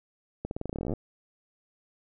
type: accelerating click train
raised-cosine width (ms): 2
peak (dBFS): -19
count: 19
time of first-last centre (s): 0.45-0.936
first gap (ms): 61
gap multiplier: 0.89
effects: none